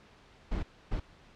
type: noise bursts at uneven times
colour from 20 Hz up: brown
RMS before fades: -31 dBFS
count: 2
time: 0.51-0.63 / 0.91-1 s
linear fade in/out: 10 ms
effects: pink hiss -58 dBFS RMS until 1.35 s + low-pass 4000 Hz 12 dB/octave